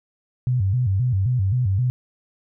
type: tone with vibrato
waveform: sine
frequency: 110 Hz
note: A2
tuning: in tune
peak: -17 dBFS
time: 0.47-1.9 s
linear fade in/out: 0 ms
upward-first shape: square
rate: 3.8 Hz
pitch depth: 230 cents each way
effects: none